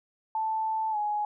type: tone with pitch glide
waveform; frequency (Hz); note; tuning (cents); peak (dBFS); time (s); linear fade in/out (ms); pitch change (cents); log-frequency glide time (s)
sine; 880 to 836.9; A5 to G#5; 0 to +13; -26; 0.35-1.25; 2; -87; 0.91-0.97
effects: none